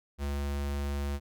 square tone, 70.9 Hz, C#2, 40 cents sharp, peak -31 dBFS, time 0.18-1.2 s, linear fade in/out 50 ms, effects none

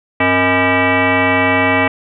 sine tone with frequency modulation, 830.6 Hz, G#5, in tune, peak -10 dBFS, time 0.2-1.88 s, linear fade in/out 5 ms, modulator 366 Hz, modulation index 4.6, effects none

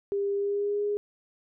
sine tone with pitch glide, 400.6 to 412.3 Hz, G4 to G#4, +38 to -13 cents, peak -25 dBFS, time 0.12-0.97 s, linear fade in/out 0 ms, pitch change +49 cents, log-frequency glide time 0.35-0.83 s, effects none

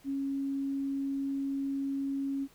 sine tone, 274.9 Hz, C#4, 14 cents flat, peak -30 dBFS, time 0.04-2.48 s, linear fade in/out 50 ms, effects pink hiss -61 dBFS RMS until 2.54 s

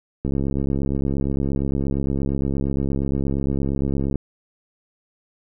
click train, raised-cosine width 3 ms, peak -11 dBFS, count 269, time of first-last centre 0.25-4.157 s, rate 68.6 Hz, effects none

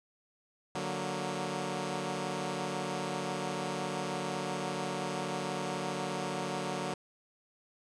10% pulse chord, D augmented, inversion none, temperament equal, 146.83 / 185 / 233.1 Hz, D3 / F#3 / A#3, 0 / 0 / 0 cents, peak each -30 / -28 / -32 dBFS, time 0.75-6.94 s, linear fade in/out 2 ms, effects resampled to 22050 Hz

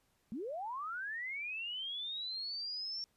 sine linear sweep, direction up, 197.3 to 5500 Hz, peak -38 dBFS, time 0.32-3.04 s, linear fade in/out 0 ms, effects pink hiss -75 dBFS RMS until 3.16 s + resampled to 32000 Hz

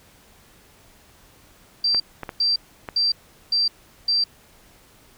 sine tone bursts, 4699 Hz, D8, in tune, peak -17 dBFS, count 5, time 1.84-4.24 s, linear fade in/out 5 ms, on 160 ms, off 400 ms
clicks, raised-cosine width 0.5 ms, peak -15 dBFS, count 4, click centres 1.947 / 2.233 / 2.292 / 2.888 s
effects pink hiss -53 dBFS RMS until 5.17 s

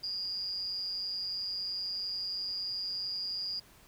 sine tone with amplitude modulation, 4834 Hz, D8, 49 cents sharp, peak -30 dBFS, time 0.03-3.6 s, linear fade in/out 10 ms, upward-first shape sine, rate 189 Hz, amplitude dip 75%, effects pink hiss -59 dBFS RMS until 3.87 s

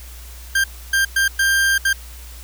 40% pulse tone bursts at uneven times, 1588 Hz, G6, 22 cents sharp, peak -13 dBFS, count 5, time 0.55-0.64 / 0.93-1.05 / 1.16-1.28 / 1.39-1.78 / 1.85-1.93 s, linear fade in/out 5 ms, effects added 60 Hz sine -35 dBFS peak until 2.43 s + white hiss -42 dBFS RMS until 2.43 s

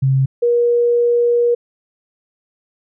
sine tone pair in turn, 133.9 / 477.2 Hz, C3 / A#4, +40 / +41 cents, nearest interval octave + minor seventh, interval 2201 cents, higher second, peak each -11 dBFS, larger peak neither, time 0.02-0.26 / 0.42-1.55 s, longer second, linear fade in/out 10 ms, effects none

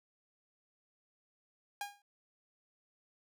sawtooth tone with exponential decay, 813 Hz, G#5, 37 cents flat, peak -31 dBFS, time 1.81-2.02 s, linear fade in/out 2 ms, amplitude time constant 45 ms, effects none

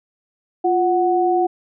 sine tone pair together, 350.3 / 740 Hz, F4 / F#5, +5 / 0 cents, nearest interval octave + minor second, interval 1295 cents, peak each -17 dBFS, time 0.64-1.47 s, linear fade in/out 10 ms, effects none

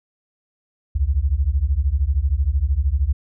sine beating tone pair, 63.2 / 76.2 Hz, B1 / D#2, +41 / -36 cents, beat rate 13 Hz, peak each -19 dBFS, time 0.95-3.13 s, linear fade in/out 10 ms, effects none

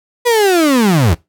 35% pulse linear sweep, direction down, 493.9 to 70 Hz, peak -7 dBFS, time 0.25-1.15 s, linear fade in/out 20 ms, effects noise-tail reverb RT60 0.2 s tail -21 dB re dry

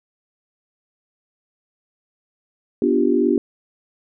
sine chord, G dominant seventh, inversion first, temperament equal, 246.9 / 293.7 / 349.2 / 392 Hz, B3 / D4 / F4 / G4, 0 / 0 / 0 / 0 cents, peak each -20 dBFS, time 2.82-3.38 s, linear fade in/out 2 ms, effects none

